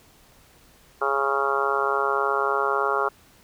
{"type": "harmonic tone", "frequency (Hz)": 138.2, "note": "C#3", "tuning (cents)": -5, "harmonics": [3, 4, 5, 6, 7, 8, 9, 10], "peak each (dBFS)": [-27, -31, -32, -30, -32, -27, -29, -27], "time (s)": [1.01, 3.09], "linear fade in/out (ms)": 10, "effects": ["pink hiss -55 dBFS RMS until 3.43 s"]}